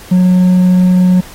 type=tone with hard clipping; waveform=sine; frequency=182.3 Hz; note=F#3; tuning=25 cents flat; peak=-6 dBFS; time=0.11-1.21 s; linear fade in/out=10 ms; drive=2 dB; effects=pink hiss -35 dBFS RMS until 1.34 s + AAC 48 kbps